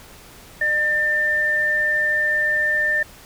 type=tone pair together; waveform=sine; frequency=604.1 / 1793 Hz; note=D5 / A6; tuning=+49 / +32 cents; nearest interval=octave + perfect fifth; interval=1883 cents; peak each=-29 / -17 dBFS; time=0.61-3.03 s; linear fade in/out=5 ms; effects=pink hiss -44 dBFS RMS until 3.25 s